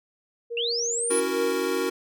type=tone with tremolo; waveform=sine; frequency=469.7 Hz; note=A#4; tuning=13 cents sharp; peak=-28 dBFS; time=0.5-1.54 s; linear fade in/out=20 ms; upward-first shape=triangle; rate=1.7 Hz; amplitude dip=25%
type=linear sweep; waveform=sine; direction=up; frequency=2634 to 10548 Hz; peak=-25 dBFS; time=0.57-1.2 s; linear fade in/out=2 ms
type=chord; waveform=square; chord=F# dominant seventh; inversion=second; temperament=equal; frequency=277.2 / 329.6 / 370 / 466.2 Hz; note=C#4 / E4 / F#4 / A#4; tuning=0 / 0 / 0 / 0 cents; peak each=-33 / -33 / -28 / -29 dBFS; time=1.1-1.9 s; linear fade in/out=10 ms
effects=none